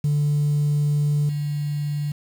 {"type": "tone with level steps", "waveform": "sine", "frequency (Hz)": 146.83, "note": "D3", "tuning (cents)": 0, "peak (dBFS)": [-16, -22], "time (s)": [0.04, 2.12], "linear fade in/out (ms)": 5, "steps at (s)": 1.29, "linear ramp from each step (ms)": 2, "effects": ["tanh soft clip ceiling -14 dBFS", "7-bit"]}